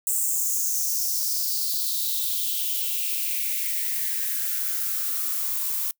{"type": "noise with high-pass filter sweep", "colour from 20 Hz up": "violet", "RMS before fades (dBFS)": -26, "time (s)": [0.07, 5.91], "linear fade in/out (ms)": 0, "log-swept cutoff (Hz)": [8000, 940], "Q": 4.4, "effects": ["noise-tail reverb RT60 0.1 s tail -25 dB re dry"]}